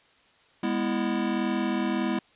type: chord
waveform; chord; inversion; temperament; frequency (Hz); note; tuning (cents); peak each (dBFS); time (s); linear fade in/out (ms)
square; E major; first; equal with one note detuned; 205.1 / 246.9 / 329.6; G#3 / B3 / E4; -21 / 0 / 0; -30; 0.63-2.19; 5
effects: white hiss -60 dBFS RMS until 2.35 s + resampled to 8000 Hz